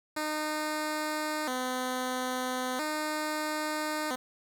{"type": "tone with vibrato", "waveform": "10% pulse", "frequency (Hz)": 279, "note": "C#4", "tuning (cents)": 11, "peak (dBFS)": -22, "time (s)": [0.16, 4.16], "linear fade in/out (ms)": 10, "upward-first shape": "square", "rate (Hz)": 0.38, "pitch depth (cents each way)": 160, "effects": ["8-bit"]}